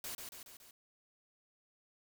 white noise with echo, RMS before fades -43 dBFS, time 0.04-0.15 s, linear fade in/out 2 ms, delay 140 ms, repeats 4, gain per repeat -4 dB, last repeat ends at 0.71 s, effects none

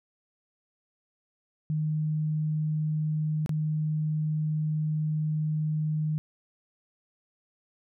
sine tone with dropouts, 154.1 Hz, D#3, 16 cents flat, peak -25 dBFS, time 1.7-6.18 s, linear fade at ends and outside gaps 0 ms, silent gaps 3.461-3.493 s, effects none

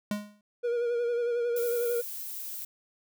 square tone with exponential decay, 207.7 Hz, G#3, in tune, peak -26 dBFS, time 0.11-0.41 s, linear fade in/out 2 ms, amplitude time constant 64 ms
triangle tone with vibrato, 476.2 Hz, A#4, 37 cents sharp, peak -24 dBFS, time 0.63-2.02 s, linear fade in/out 20 ms, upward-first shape sine, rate 11 Hz, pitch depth 34 cents each way
violet noise, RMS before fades -38 dBFS, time 1.56-2.65 s, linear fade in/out 5 ms
effects none

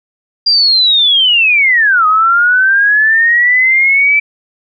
sine linear two-way sweep, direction down then up, 4813 to 1242 to 2328 Hz, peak -6 dBFS, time 0.46-4.2 s, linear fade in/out 10 ms, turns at 2.06 s, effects none

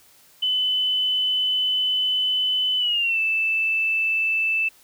sine tone with pitch glide, 3016 to 2641 Hz, F#7 to E7, +32 to +3 cents, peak -19 dBFS, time 0.42-4.69 s, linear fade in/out 10 ms, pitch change -229 cents, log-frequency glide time 2.77-3.19 s, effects white hiss -54 dBFS RMS until 4.83 s

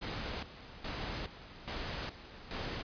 pink noise with tremolo, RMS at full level -39 dBFS, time 0.01-2.83 s, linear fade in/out 20 ms, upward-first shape square, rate 1.2 Hz, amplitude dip 75%, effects resampled to 11025 Hz

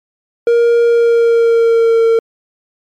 triangle tone with pitch glide, 469.9 to 455.7 Hz, A#4 to A#4, +14 to -39 cents, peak -5 dBFS, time 0.47-2.19 s, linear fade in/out 2 ms, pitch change -53 cents, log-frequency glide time 0.84-2.05 s, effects MP3 96 kbps

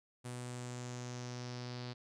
sawtooth tone with low-pass filter sweep, 123.3 Hz, B2, 2 cents flat, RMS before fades -44 dBFS, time 0.24-1.94 s, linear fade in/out 20 ms, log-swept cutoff 9200 to 4500 Hz, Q 3.8, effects none

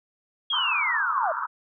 sine linear sweep, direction down, 3322 to 595 Hz, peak -23 dBFS, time 0.5-1.32 s, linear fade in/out 5 ms
pink band-pass noise, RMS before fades -29 dBFS, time 0.52-1.47 s, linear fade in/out 20 ms, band 930 to 1500 Hz, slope 96 dB/octave
effects none

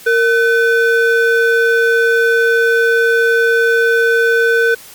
triangle ring-modulated tone, 987.8 Hz, B5, in tune, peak -4 dBFS, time 0.06-4.75 s, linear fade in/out 10 ms, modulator 526 Hz, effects white hiss -37 dBFS RMS until 4.94 s + MP3 96 kbps

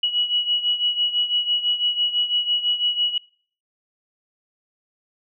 sine beating tone pair, 2923 / 2929 Hz, F#7 / F#7, -22 / -18 cents, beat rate 6 Hz, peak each -20 / -25 dBFS, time 0.03-3.18 s, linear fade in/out 5 ms, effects noise-tail reverb RT60 0.5 s tail -25 dB re dry

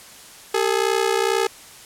sawtooth ring-modulated tone, 422.6 Hz, G#4, 30 cents sharp, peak -11 dBFS, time 0.54-1.47 s, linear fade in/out 5 ms, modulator 31.1 Hz, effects white hiss -43 dBFS RMS until 1.85 s + low-pass 11000 Hz 12 dB/octave

